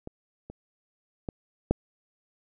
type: clicks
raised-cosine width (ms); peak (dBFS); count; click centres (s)
2; -24 / -27 / -19 / -8; 4; 0.074 / 0.5 / 1.288 / 1.71
effects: none